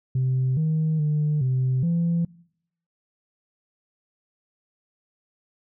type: tone with pitch steps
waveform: sine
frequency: 129.7 / 157.5 / 150.5 / 129.3 / 169.3 Hz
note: C3 / D#3 / D3 / C3 / E3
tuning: -15 / +21 / +43 / -20 / +46 cents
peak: -18 dBFS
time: 0.15-2.25 s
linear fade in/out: 5 ms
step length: 420 ms
effects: noise-tail reverb RT60 0.7 s tail -24 dB re dry + tanh soft clip ceiling -17 dBFS